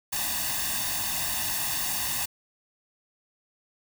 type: noise with comb filter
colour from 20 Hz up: white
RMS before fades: -29 dBFS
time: 0.12-2.26 s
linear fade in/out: 10 ms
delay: 1.1 ms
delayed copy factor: +0.85
effects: none